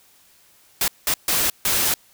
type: noise bursts at uneven times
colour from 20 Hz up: white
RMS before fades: -20 dBFS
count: 4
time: 0.81-0.88 / 1.07-1.14 / 1.28-1.5 / 1.65-1.94 s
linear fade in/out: 2 ms
effects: white hiss -55 dBFS RMS until 2.13 s